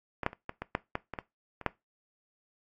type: clicks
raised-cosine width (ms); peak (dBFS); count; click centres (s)
0.5; -18 / -11 / -29 / -20 / -20 / -12 / -15 / -22 / -20 / -27 / -11; 11; 0.233 / 0.264 / 0.331 / 0.494 / 0.62 / 0.751 / 0.954 / 1.137 / 1.188 / 1.613 / 1.663
effects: noise-tail reverb RT60 0.2 s tail -19 dB re dry + AAC 64 kbps